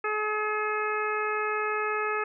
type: harmonic tone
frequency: 425.6 Hz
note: G#4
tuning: 42 cents sharp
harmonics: 1 / 2 / 3 / 4 / 5 / 6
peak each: -31 / -36 / -30 / -34 / -38 / -36 dBFS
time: 0.04-2.24 s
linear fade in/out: 5 ms
effects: none